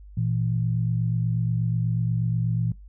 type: tone pair together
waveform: sine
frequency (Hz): 116.54 / 164.81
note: A#2 / E3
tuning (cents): 0 / 0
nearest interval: tritone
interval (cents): 600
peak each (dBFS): -23 / -27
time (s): 0.17-2.72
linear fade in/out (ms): 5
effects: noise-tail reverb RT60 0.2 s tail -22 dB re dry + added 50 Hz sine -42 dBFS peak until 2.88 s